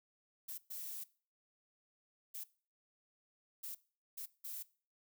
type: noise bursts at uneven times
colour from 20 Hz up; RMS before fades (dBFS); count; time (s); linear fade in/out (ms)
violet; -45; 6; 0.48-0.58 / 0.7-1.04 / 2.34-2.44 / 3.63-3.75 / 4.17-4.26 / 4.44-4.63; 10
effects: noise-tail reverb RT60 0.4 s tail -20 dB re dry